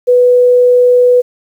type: tone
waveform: sine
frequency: 493.9 Hz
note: B4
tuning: in tune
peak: -4 dBFS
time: 0.07-1.22 s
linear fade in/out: 20 ms
effects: 7-bit